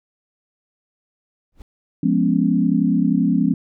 brown noise with exponential growth, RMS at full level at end -33 dBFS, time 1.52-1.62 s, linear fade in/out 1 ms, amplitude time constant 21 ms
sine chord, C# dominant seventh, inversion first, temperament equal, 174.61 / 207.7 / 246.9 / 277.2 Hz, E#3 / G#3 / B3 / C#4, 0 / 0 / 0 / 0 cents, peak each -20 dBFS, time 2.03-3.54 s, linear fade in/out 5 ms
effects none

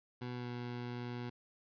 20% pulse tone with pitch glide, 123.47 to 121.7 Hz, B2 to B2, 0 to -25 cents, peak -35 dBFS, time 0.21-1.3 s, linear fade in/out 10 ms, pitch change -25 cents, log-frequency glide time 0.33-0.49 s, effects resampled to 11025 Hz + 12-bit

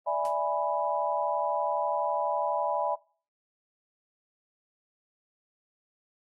sine chord, E dominant seventh, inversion third, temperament equal, 587.3 / 659.3 / 830.6 / 987.8 Hz, D5 / E5 / G#5 / B5, 0 / 0 / 0 / 0 cents, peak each -31 dBFS, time 0.06-2.96 s, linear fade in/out 20 ms
white noise with exponential decay, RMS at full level -44 dBFS, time 0.25-0.38 s, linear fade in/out 0 ms, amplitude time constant 28 ms
effects noise-tail reverb RT60 0.4 s tail -22 dB re dry + AAC 32 kbps

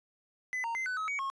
triangle tone with pitch steps, 2012 / 924 / 2070 / 1501 / 1280 / 2252 / 1086 Hz, B6 / A#5 / C7 / F#6 / D#6 / C#7 / C#6, +32 / -16 / -19 / +24 / +49 / +27 / -36 cents, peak -30 dBFS, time 0.53-1.3 s, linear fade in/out 0 ms, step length 110 ms, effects resampled to 22050 Hz

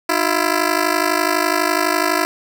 10% pulse ring-modulated tone, 334.8 Hz, E4, 27 cents sharp, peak -4 dBFS, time 0.09-2.25 s, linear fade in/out 0 ms, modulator 26 Hz, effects none

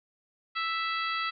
harmonic tone, 659.3 Hz, E5, in tune, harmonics 2 / 3 / 4 / 5 / 6 / 7, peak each -31 / -35 / -37 / -39 / -41 / -42 dBFS, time 0.55-1.31 s, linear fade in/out 20 ms, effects none

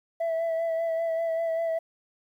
sine tone with vibrato, 659.3 Hz, E5, in tune, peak -22 dBFS, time 0.2-1.79 s, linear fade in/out 10 ms, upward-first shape sine, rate 5.1 Hz, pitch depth 25 cents each way, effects tanh soft clip ceiling -24 dBFS + 10-bit

